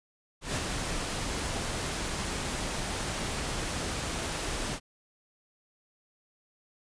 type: noise with ADSR envelope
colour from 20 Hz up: pink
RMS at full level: -30 dBFS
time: 0.41-4.8 s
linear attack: 150 ms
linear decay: 30 ms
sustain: -3 dB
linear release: 64 ms
effects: resampled to 22050 Hz